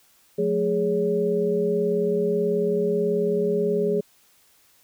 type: tone cluster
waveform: sine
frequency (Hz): 177.4 / 215.8 / 415.7 / 561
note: F3 / A3 / G#4 / C#5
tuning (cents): +27 / -33 / +2 / +21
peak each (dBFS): -28 / -30 / -21 / -30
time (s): 0.38-4.01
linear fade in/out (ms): 10
effects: white hiss -59 dBFS RMS until 4.83 s